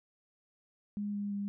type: tone with pitch steps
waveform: sine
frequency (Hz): 205.5 / 203.5 / 201.5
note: G#3 / G#3 / G3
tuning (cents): -18 / -35 / +48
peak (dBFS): -33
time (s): 0.97-1.48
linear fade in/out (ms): 0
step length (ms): 170
effects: none